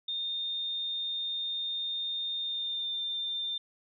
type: tone with pitch glide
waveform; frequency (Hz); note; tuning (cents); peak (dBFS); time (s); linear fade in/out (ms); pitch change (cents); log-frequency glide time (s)
sine; 3644 to 3594; A#7 to A7; -40 to +36; -31; 0.08-3.58; 5; -24; 2.4-2.96
effects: none